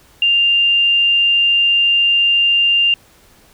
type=tone; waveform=sine; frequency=2794 Hz; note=F7; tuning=in tune; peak=-10 dBFS; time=0.22-2.94 s; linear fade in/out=2 ms; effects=pink hiss -49 dBFS RMS until 3.53 s